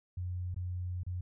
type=tone with dropouts; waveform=sine; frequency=90 Hz; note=F#2; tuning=47 cents flat; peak=-34 dBFS; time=0.17-1.21 s; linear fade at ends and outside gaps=5 ms; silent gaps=0.545-0.562 / 1.034-1.065 s; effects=none